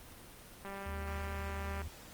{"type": "click train", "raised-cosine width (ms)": 0.5, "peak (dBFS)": -29, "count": 231, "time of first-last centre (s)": [0.65, 1.818], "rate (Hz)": 197}
{"type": "tone with pitch glide", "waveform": "triangle", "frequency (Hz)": [76.2, 76.91], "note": ["D#2", "D#2"], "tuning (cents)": [-36, -20], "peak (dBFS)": -37, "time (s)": [0.86, 1.88], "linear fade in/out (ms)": 5, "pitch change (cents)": 16, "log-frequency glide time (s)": [1.02, 1.27]}
{"effects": ["pink hiss -53 dBFS RMS until 2.13 s", "Opus 24 kbps"]}